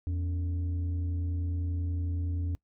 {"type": "tone pair together", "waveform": "sine", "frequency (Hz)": [84.23, 283.1], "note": ["E2", "C#4"], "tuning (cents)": [38, 37], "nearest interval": "octave + major sixth", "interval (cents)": 2099, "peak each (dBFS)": [-27, -39], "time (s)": [0.07, 2.55], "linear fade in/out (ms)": 0, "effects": ["noise-tail reverb RT60 0.1 s tail -24 dB re dry", "tanh soft clip ceiling -25 dBFS"]}